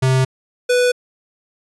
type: tone pair in turn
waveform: square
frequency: 130.81 / 493.9 Hz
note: C3 / B4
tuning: 0 / 0 cents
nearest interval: octave + major seventh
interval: 2300 cents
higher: second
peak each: -13 dBFS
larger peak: neither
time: 0.02-0.25 / 0.69-0.92 s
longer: neither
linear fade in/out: 10 ms
effects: resampled to 24000 Hz